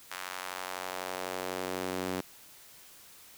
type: tone with high-pass filter sweep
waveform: sawtooth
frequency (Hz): 92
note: F#2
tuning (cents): -9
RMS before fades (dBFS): -37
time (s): 0.11-2.21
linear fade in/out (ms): 5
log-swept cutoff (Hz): 1300 to 260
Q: 1.1
effects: white hiss -54 dBFS RMS until 3.37 s